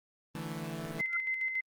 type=chord; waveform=sawtooth; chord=D suspended second; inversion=none; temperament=equal; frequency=146.83 / 164.81 / 220 Hz; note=D3 / E3 / A3; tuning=0 / 0 / 0 cents; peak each=-38 / -35 / -38 dBFS; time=0.35-1.01 s; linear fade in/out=0 ms
type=tone with tremolo; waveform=sine; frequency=2061 Hz; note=C7; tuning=27 cents flat; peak=-29 dBFS; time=0.99-1.61 s; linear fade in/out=10 ms; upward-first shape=square; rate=7.1 Hz; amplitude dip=45%
type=tone with exponential growth; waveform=sine; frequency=1396.9 Hz; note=F6; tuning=in tune; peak=-32 dBFS; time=1.06-1.17 s; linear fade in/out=5 ms; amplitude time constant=22 ms
effects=Opus 24 kbps